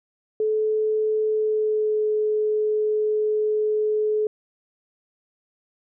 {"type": "tone with pitch glide", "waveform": "sine", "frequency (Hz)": [432.2, 427.2], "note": ["A4", "G#4"], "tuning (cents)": [-31, 49], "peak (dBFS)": -19, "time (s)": [0.4, 4.27], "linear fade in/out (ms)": 2, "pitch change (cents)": -20, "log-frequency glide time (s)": [1.28, 2.07], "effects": []}